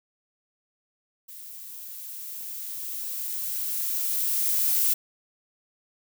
violet noise with level ramp, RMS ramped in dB -43 to -22 dBFS, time 1.28-4.94 s, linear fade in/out 10 ms, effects none

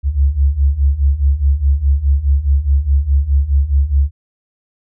sine beating tone pair, 67.1 / 71.9 Hz, C2 / D2, +44 / -36 cents, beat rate 4.8 Hz, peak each -15 / -12 dBFS, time 0.03-4.11 s, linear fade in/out 50 ms, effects none

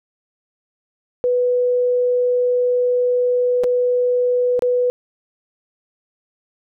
sine tone with dropouts, 493.9 Hz, B4, in tune, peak -14 dBFS, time 1.24-4.9 s, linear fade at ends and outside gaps 0 ms, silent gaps 3.636-3.641 / 4.593-4.622 s, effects none

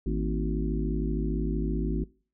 harmonic tone with a mistuned harmonic, 53.1 Hz, G#1, 39 cents sharp, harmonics 1 / 3 / 4 / 5 / 6 / 7, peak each -28 / -33 / -34 / -35 / -36 / -36 dBFS, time 0.06-2.04 s, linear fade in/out 5 ms, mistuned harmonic 4, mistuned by +140 cents, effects noise-tail reverb RT60 0.4 s tail -22 dB re dry

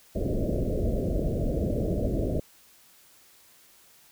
pink low-pass noise, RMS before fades -27 dBFS, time 0.15-2.4 s, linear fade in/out 5 ms, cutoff 650 Hz, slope 96 dB/octave, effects white hiss -57 dBFS RMS until 4.11 s

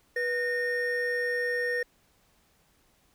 triangle tone pair together, 488.5 / 1837.4 Hz, B4 / A#6, -19 / -25 cents, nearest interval octave + major seventh, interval 2294 cents, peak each -28 / -27 dBFS, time 0.16-1.83 s, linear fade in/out 5 ms, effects pink hiss -66 dBFS RMS until 3.14 s

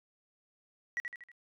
sine tone with echo, 1928 Hz, B6, 42 cents flat, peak -29 dBFS, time 0.97-1 s, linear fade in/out 0 ms, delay 79 ms, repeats 4, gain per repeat -6 dB, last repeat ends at 1.316 s, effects tanh soft clip ceiling -29 dBFS

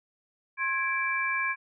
sine tone cluster, 1064 / 1657 / 2334 Hz, C6 / G#6 / D7, +29 / -4 / -11 cents, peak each -32 / -30 / -29 dBFS, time 0.57-1.56 s, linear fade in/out 50 ms, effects none

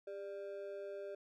triangle ring-modulated tone, 496.5 Hz, B4, 9 cents sharp, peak -38 dBFS, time 0.07-1.15 s, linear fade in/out 5 ms, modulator 95.5 Hz, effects none

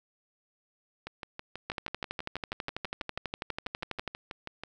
two click trains, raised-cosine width 0.3 ms, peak -17 / -22 dBFS, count 30 / 23, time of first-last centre 1.7-4.077 / 1.07-4.636 s, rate 12.2 / 6.17 Hz, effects none

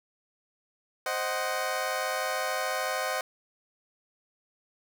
20% pulse chord, C diminished, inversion none, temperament equal with one note detuned, 523.3 / 622.3 / 748.2 Hz, C5 / Eb5 / Gb5, 0 / 0 / +19 cents, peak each -28 dBFS, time 1.06-3.21 s, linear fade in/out 2 ms, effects none

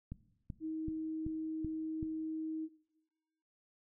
click train, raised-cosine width 5 ms, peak -29 dBFS, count 6, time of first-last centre 0.12-2.028 s, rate 2.62 Hz
sine tone, 316.6 Hz, D#4, 30 cents sharp, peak -36 dBFS, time 0.6-2.69 s, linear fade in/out 50 ms
effects noise-tail reverb RT60 1.0 s tail -17 dB re dry

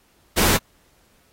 pink noise, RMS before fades -18 dBFS, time 0.36-0.58 s, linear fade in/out 20 ms, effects pink hiss -60 dBFS RMS until 1.32 s + AAC 48 kbps

